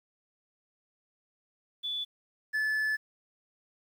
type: tone pair in turn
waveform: sine / triangle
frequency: 3460 / 1733.3 Hz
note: A7 / A6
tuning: -30 / -26 cents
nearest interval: octave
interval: 1196 cents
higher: first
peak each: -31 / -25 dBFS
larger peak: second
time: 1.83-2.05 / 2.53-2.97 s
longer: second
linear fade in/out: 20 ms
effects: 10-bit